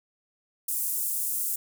pink high-pass noise, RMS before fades -29 dBFS, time 0.68-1.56 s, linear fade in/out 5 ms, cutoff 8900 Hz, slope 24 dB/octave, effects none

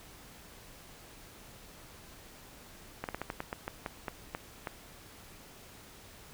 slowing click train, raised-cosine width 0.5 ms, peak -20 dBFS, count 12, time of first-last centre 3.04-4.672 s, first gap 48 ms, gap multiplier 1.21, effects pink hiss -53 dBFS RMS until 6.33 s

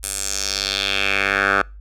10% pulse tone with band-pass filter sweep, 98.6 Hz, G2, 11 cents sharp, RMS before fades -21 dBFS, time 0.03-1.62 s, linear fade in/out 5 ms, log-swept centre 9700 to 1300 Hz, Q 2.7, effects noise-tail reverb RT60 0.3 s tail -26 dB re dry + added 50 Hz sine -36 dBFS peak until 1.8 s

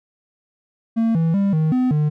triangle tone with pitch steps, 226.9 / 163.8 / 198.6 / 157.1 / 253.6 / 150.4 Hz, A#3 / E3 / G3 / D#3 / B3 / D3, -47 / -11 / +23 / +17 / +46 / +42 cents, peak -13 dBFS, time 0.96-2.1 s, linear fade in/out 20 ms, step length 190 ms, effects none

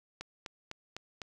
click train, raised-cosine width 0.2 ms, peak -23 dBFS, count 5, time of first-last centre 0.21-1.218 s, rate 3.97 Hz, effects none

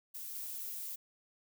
violet noise with level steps, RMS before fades -44 / -42 dBFS, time 0.14-0.96 s, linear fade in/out 10 ms, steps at 0.35 s, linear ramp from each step 2 ms, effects none

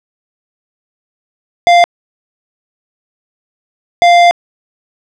square tone bursts at uneven times, 696 Hz, F5, 6 cents flat, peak -4 dBFS, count 2, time 1.67-1.84 / 4.02-4.31 s, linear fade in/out 0 ms, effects low-pass 4000 Hz 12 dB/octave

